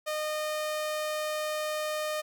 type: tone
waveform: sawtooth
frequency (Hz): 612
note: D#5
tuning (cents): -29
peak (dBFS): -26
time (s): 0.06-2.22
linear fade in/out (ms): 20
effects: none